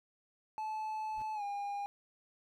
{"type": "tone with pitch glide", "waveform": "triangle", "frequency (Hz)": [867, 808.9], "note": ["A5", "G#5"], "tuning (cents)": [-26, -46], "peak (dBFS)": -34, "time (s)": [0.58, 1.86], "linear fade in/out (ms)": 0, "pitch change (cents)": -120, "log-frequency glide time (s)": [1.34, 1.43]}
{"type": "noise with exponential growth", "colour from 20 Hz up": "brown", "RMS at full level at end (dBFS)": -45, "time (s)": [1.1, 1.22], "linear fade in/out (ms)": 1, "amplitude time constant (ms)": 26}
{"effects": []}